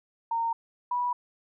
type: tone pair in turn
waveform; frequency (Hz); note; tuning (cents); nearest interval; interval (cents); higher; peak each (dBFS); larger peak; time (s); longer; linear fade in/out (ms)
sine; 920 / 978.4; A#5 / B5; -23 / -16; minor second; 107; second; -25; neither; 0.31-0.53 / 0.91-1.13; neither; 5
effects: none